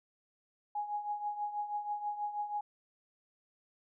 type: tone with tremolo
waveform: sine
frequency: 830.6 Hz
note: G#5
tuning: in tune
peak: -31 dBFS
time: 0.75-2.61 s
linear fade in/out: 5 ms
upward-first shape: triangle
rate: 6.2 Hz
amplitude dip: 75%
effects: none